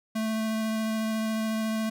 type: tone with vibrato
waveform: square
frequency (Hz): 220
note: A3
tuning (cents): 0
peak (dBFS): -27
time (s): 0.15-1.9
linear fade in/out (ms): 10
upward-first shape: sine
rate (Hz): 14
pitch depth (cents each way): 9
effects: none